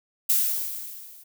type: noise with level ramp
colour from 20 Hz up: violet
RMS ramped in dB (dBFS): -19 to -49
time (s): 0.29-1.24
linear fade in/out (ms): 10
effects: none